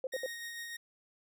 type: tone bursts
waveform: sine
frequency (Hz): 520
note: C5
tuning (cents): -11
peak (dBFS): -32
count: 3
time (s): 0.04-0.262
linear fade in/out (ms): 2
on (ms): 30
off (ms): 66
type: tone with tremolo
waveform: sawtooth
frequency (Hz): 1864.7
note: A#6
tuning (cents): 0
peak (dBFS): -36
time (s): 0.12-0.77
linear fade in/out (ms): 10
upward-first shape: sine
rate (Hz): 6.7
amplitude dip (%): 30
effects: none